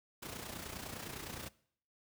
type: noise with amplitude modulation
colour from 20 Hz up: pink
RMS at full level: -42 dBFS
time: 0.22-1.49 s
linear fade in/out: 10 ms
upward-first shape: sine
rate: 29.8 Hz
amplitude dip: 60%
effects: noise-tail reverb RT60 0.6 s tail -21 dB re dry + high-pass 60 Hz 12 dB/octave